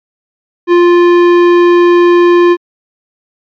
sine tone with tanh clipping, 349.2 Hz, F4, in tune, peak -5 dBFS, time 0.67-2.57 s, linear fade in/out 50 ms, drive 15 dB, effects MP3 64 kbps

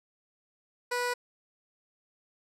15% pulse tone, 490 Hz, B4, 14 cents flat, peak -22 dBFS, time 0.91-1.14 s, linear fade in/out 10 ms, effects low-pass 11000 Hz 12 dB/octave

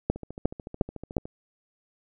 two click trains, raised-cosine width 2 ms, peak -9 / -24 dBFS, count 4 / 16, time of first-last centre 0.1-1.168 / 0.16-1.255 s, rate 2.81 / 13.7 Hz, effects none

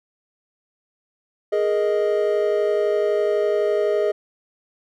triangle chord, Ab suspended second, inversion none, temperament just, 415.3 / 467.2 / 623 Hz, Ab4 / Bb4 / Eb5, 0 / +4 / +2 cents, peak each -18 / -24 / -20 dBFS, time 1.52-4.12 s, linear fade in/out 10 ms, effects none

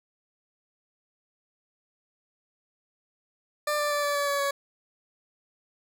20% pulse tone with pitch steps, 595 / 589.2 / 583.4 / 577.7 / 572.1 / 566.5 / 561 Hz, D5 / D5 / D5 / D5 / D5 / C#5 / C#5, +22 / +6 / -12 / -29 / -45 / +37 / +21 cents, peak -20 dBFS, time 3.67-4.51 s, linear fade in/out 5 ms, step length 120 ms, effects none

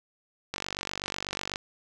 click train, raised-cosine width 0.2 ms, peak -14 dBFS, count 50, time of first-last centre 0.54-1.559 s, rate 48.1 Hz, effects none

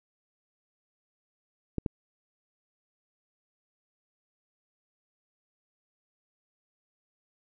clicks, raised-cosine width 3 ms, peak -16 dBFS, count 2, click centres 1.783 / 1.862 s, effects none

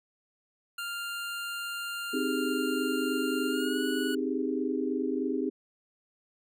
25% pulse tone with pitch glide, 1396.9 to 1468 Hz, F6 to F#6, 0 to -14 cents, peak -30 dBFS, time 0.78-4.15 s, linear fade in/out 5 ms, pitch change +86 cents, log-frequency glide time 3.48-3.81 s
sine chord, Ab major seventh, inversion first, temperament equal, 261.6 / 311.1 / 392 / 415.3 Hz, C4 / Eb4 / G4 / Ab4, 0 / 0 / 0 / 0 cents, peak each -31 / -33 / -34 / -35 dBFS, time 2.13-5.5 s, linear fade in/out 10 ms
effects none

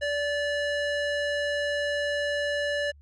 square tone with band-pass filter, 580 Hz, D5, 22 cents flat, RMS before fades -28 dBFS, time 0.01-2.92 s, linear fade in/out 20 ms, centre 1700 Hz, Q 0.79, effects added 72 Hz sine -50 dBFS peak until 3.01 s + resampled to 24000 Hz

